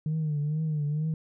sine tone with vibrato, 152.2 Hz, D#3, 38 cents flat, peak -24 dBFS, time 0.06-1.14 s, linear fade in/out 2 ms, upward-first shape triangle, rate 2.2 Hz, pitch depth 87 cents each way, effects tanh soft clip ceiling -23 dBFS

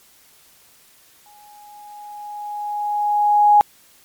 sine tone with exponential growth, 830.6 Hz, G#5, in tune, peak -7 dBFS, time 1.26-3.61 s, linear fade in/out 0 ms, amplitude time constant 510 ms, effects white hiss -52 dBFS RMS until 4.04 s + MP3 96 kbps

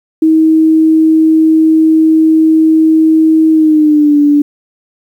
sine tone with pitch glide, 317.8 to 291.4 Hz, D#4 to D4, +37 to -13 cents, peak -4 dBFS, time 0.22-4.42 s, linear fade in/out 5 ms, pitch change -150 cents, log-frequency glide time 3.51-4.18 s, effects 7-bit

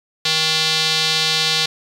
square tone with band-pass filter, 158.2 Hz, D#3, 29 cents sharp, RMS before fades -18 dBFS, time 0.25-1.66 s, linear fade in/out 5 ms, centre 4000 Hz, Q 2.7, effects 7-bit

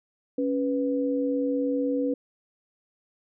sine tone pair together, 277.2 / 493.3 Hz, C#4 / B4, 0 / -2 cents, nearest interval minor seventh, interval 998 cents, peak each -25 / -27 dBFS, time 0.38-2.14 s, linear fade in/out 5 ms, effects none

